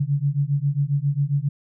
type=beating tone pair; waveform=sine; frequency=138.59 / 145.99 Hz; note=C#3 / D3; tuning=0 / -10 cents; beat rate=7.4 Hz; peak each=-22 dBFS; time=0-1.49 s; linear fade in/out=10 ms; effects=none